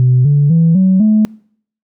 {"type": "tone with pitch steps", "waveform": "sine", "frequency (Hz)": [126.4, 144.36, 164.87, 188.3, 215], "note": ["B2", "D3", "E3", "F#3", "A3"], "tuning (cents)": [41, -29, 1, 31, -40], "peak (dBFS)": -5, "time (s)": [0, 1.25], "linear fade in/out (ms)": 0, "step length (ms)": 250, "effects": ["noise-tail reverb RT60 0.6 s tail -26 dB re dry", "tanh soft clip ceiling -3 dBFS"]}